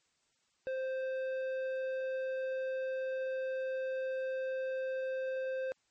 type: tone with tanh clipping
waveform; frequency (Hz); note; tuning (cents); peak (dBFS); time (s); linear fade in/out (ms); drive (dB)
sine; 523.3; C5; 0; -35; 0.67-5.72; 0; 10
effects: white hiss -75 dBFS RMS until 5.9 s + MP3 32 kbps